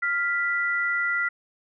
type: tone pair together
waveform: sine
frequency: 1398.5 / 1975.5 Hz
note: F6 / B6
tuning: +2 / 0 cents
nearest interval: tritone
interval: 598 cents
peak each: -25 / -25 dBFS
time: 0.02-1.29 s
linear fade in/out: 10 ms
effects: none